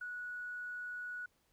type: tone with tanh clipping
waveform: triangle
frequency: 1467 Hz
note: F#6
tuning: 15 cents flat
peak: -40 dBFS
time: 0.01-1.26 s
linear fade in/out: 5 ms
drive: 3 dB
effects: pink hiss -75 dBFS RMS until 1.52 s